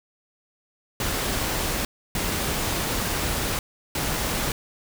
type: noise bursts at uneven times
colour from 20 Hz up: pink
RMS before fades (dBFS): -26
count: 3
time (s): 1-1.85 / 2.15-3.59 / 3.95-4.52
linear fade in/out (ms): 2
effects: none